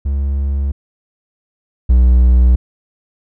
triangle tone pair in turn, 69.3 / 61.74 Hz, C#2 / B1, 0 / 0 cents, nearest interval major second, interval 200 cents, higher first, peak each -12 / -4 dBFS, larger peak second, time 0.05-0.72 / 1.89-2.56 s, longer neither, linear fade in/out 10 ms, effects none

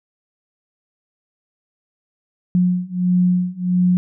sine beating tone pair, 179.3 / 180.8 Hz, F3 / F#3, +46 / -40 cents, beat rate 1.5 Hz, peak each -18 / -17 dBFS, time 2.55-3.97 s, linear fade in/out 0 ms, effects none

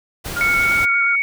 pink noise, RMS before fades -28 dBFS, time 0.24-0.86 s, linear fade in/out 20 ms
sine tone with vibrato, 1396.9 Hz, F6, in tune, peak -19 dBFS, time 0.36-1.16 s, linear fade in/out 10 ms, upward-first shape square, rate 8.5 Hz, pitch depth 20 cents each way
sine tone with pitch glide, 2217 to 2232 Hz, C#7 to C#7, 0 to +11 cents, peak -15 dBFS, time 0.41-1.22 s, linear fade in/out 0 ms, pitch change +11 cents, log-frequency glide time 0.6-0.69 s
effects none

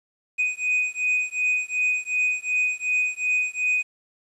triangle beating tone pair, 2492 / 2494.7 Hz, D#7 / D#7, +2 / +4 cents, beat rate 2.7 Hz, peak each -23 dBFS, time 0.38-3.83 s, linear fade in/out 20 ms, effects resampled to 24000 Hz + 9-bit

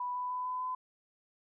sine tone with pitch steps, 987.8 / 994.1 / 1000.4 / 1006.8 / 1013.2 Hz, B5 / B5 / B5 / B5 / B5, 0 / +11 / +22 / +33 / +44 cents, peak -33 dBFS, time 0-0.75 s, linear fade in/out 5 ms, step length 150 ms, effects none

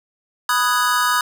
square chord, G# minor seventh, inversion first, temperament equal, 987.8 / 1244.5 / 1480 / 1661.2 Hz, B5 / D#6 / F#6 / G#6, 0 / 0 / 0 / 0 cents, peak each -22 / -20 / -24 / -24 dBFS, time 0.49-1.21 s, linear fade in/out 2 ms, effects none

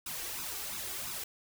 white noise with flanger, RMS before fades -39 dBFS, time 0.06-1.24 s, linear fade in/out 5 ms, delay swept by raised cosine 0.78 to 2.68 ms, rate 2.9 Hz, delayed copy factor +0.7, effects none

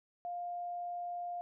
sine tone, 703 Hz, F5, 11 cents sharp, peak -37 dBFS, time 0.25-1.41 s, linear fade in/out 0 ms, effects none

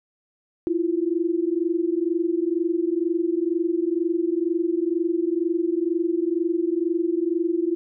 sine tone pair together, 328.4 / 350.5 Hz, E4 / F4, -6 / +6 cents, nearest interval minor second, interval 112 cents, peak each -23 dBFS, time 0.67-7.75 s, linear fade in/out 0 ms, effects none

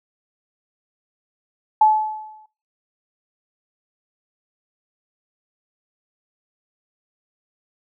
sine tone with exponential decay, 862 Hz, A5, 36 cents flat, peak -8 dBFS, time 1.81-2.46 s, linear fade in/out 5 ms, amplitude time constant 140 ms, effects noise-tail reverb RT60 0.4 s tail -24 dB re dry

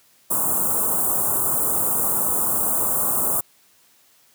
white band-stop noise, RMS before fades -21 dBFS, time 0.3-3.41 s, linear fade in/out 10 ms, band 1300 to 7900 Hz, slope 48 dB/octave, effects white hiss -57 dBFS RMS until 4.34 s + high-pass 80 Hz 12 dB/octave

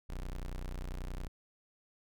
35% pulse tone, 30.55 Hz, B0, 18 cents flat, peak -36 dBFS, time 0.09-1.28 s, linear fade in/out 10 ms, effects none

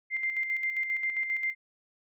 sine tone with tremolo, 2093 Hz, C7, in tune, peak -26 dBFS, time 0.1-1.55 s, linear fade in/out 50 ms, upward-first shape square, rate 7.5 Hz, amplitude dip 50%, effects none

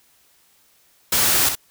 white noise with echo, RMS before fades -18 dBFS, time 1.12-1.49 s, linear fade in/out 5 ms, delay 63 ms, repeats 1, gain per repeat -7 dB, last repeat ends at 1.553 s, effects white hiss -58 dBFS RMS until 1.7 s

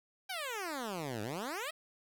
10% pulse exponential two-way sweep, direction down then up, 796 to 100.5 to 665 Hz, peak -29 dBFS, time 0.29-1.71 s, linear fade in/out 10 ms, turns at 1.22 s, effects 11-bit

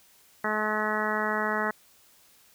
harmonic tone, 213.8 Hz, A3, 49 cents flat, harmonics 1 / 2 / 3 / 4 / 5 / 6 / 7 / 8 / 9, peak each -34 / -34 / -34 / -34 / -34 / -34 / -34 / -34 / -34 dBFS, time 0.44-1.71 s, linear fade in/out 5 ms, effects white hiss -59 dBFS RMS until 2.54 s

